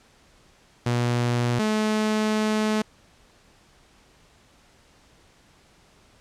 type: tone pair in turn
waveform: sawtooth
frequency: 120.8 / 215.2 Hz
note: B2 / A3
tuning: -38 / -38 cents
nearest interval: minor seventh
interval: 1000 cents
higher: second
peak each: -17 dBFS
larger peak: neither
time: 0.86-1.59 / 1.59-2.82 s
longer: second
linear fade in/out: 5 ms
effects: pink hiss -57 dBFS RMS until 6.2 s + low-pass 8000 Hz 12 dB/octave